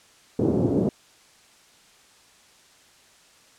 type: band-pass noise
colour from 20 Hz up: white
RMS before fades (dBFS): -22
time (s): 0.39-0.89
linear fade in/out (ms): 2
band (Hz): 100 to 430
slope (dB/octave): 24
effects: white hiss -55 dBFS RMS until 3.58 s + low-pass 8000 Hz 12 dB/octave